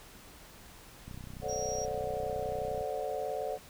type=click train; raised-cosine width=5 ms; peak=-32 dBFS; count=55; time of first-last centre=1.08-2.811 s; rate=31.2 Hz
type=chord; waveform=sine; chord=D dominant seventh; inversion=second; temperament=just; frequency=440.5 / 528.6 / 587.3 / 734.2 Hz; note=A4 / C5 / D5 / F#5; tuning=+2 / +18 / 0 / -14 cents; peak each=-38 dBFS; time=1.41-3.59 s; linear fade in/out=50 ms
type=tone; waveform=sine; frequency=5680 Hz; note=F8; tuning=28 cents sharp; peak=-38 dBFS; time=1.48-1.86 s; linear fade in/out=20 ms
effects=pink hiss -53 dBFS RMS until 3.69 s